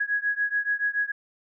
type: beating tone pair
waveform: sine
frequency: 1661.2 / 1668.2 Hz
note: G#6 / G#6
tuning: 0 / +7 cents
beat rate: 7 Hz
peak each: -26 / -27 dBFS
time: 0-1.12 s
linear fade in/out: 10 ms
effects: none